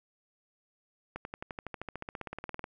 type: accelerating click train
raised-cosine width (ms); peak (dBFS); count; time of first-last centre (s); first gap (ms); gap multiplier
0.5; -23; 23; 1.16-2.641; 91; 0.97
effects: none